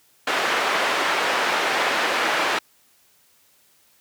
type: band-pass noise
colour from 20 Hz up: white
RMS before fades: -22 dBFS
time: 0.27-2.59 s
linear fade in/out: 5 ms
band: 410 to 2000 Hz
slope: 12 dB/octave
effects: white hiss -59 dBFS RMS until 4 s + high-pass 60 Hz 12 dB/octave